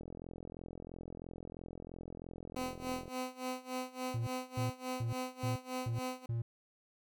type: click train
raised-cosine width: 2 ms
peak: -33 dBFS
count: 133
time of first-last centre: 0.01-3.08 s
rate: 43 Hz
type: tone with tremolo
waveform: 15% pulse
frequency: 255 Hz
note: C4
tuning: 44 cents flat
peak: -29 dBFS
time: 2.56-6.26 s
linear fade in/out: 5 ms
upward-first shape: sine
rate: 3.5 Hz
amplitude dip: 90%
type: tone bursts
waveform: triangle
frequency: 116.2 Hz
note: A#2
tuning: 5 cents flat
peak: -31 dBFS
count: 6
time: 4.14-6.42 s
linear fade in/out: 5 ms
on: 130 ms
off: 300 ms
effects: none